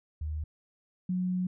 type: tone pair in turn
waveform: sine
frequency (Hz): 76.7 / 182.42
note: D#2 / F#3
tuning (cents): -24 / -24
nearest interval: octave + minor third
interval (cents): 1500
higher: second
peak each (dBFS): -31 / -27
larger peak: second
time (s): 0.21-0.44 / 1.09-1.47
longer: second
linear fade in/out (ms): 5
effects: none